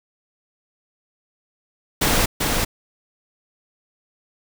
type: noise with echo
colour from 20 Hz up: pink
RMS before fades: -18 dBFS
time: 2.01-2.26 s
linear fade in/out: 10 ms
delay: 390 ms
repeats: 1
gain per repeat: -3 dB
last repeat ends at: 2.65 s
effects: none